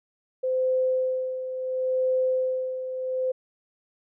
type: tone with tremolo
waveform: sine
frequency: 515 Hz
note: C5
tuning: 28 cents flat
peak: -20 dBFS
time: 0.43-3.32 s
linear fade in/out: 10 ms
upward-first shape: sine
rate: 0.72 Hz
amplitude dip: 65%
effects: none